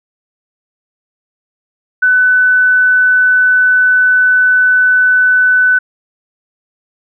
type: tone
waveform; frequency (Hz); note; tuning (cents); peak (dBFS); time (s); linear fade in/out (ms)
sine; 1500; F#6; +23; -6; 2.02-5.79; 10
effects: none